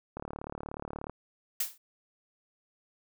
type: click train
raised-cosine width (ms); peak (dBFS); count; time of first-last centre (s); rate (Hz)
1; -24; 35; 0.17-1.096; 36.7
type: noise with exponential decay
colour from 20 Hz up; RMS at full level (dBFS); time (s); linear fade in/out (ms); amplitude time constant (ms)
blue; -26; 1.6-1.78; 5; 39
effects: none